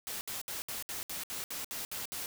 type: noise bursts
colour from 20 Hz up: white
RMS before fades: -39 dBFS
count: 11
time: 0.07-2.26 s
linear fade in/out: 0 ms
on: 140 ms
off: 65 ms
effects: none